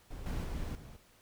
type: noise with level steps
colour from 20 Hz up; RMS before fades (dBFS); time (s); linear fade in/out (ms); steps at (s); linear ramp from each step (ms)
brown; -44 / -36 / -38 / -49; 0.1-0.97; 10; 0.26 / 0.44 / 0.75; 2
effects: pink hiss -64 dBFS RMS until 1.21 s